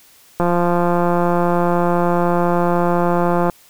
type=click train; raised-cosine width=1 ms; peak=-4 dBFS; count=540; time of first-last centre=0.4-3.498 s; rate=174 Hz; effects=white hiss -49 dBFS RMS until 3.69 s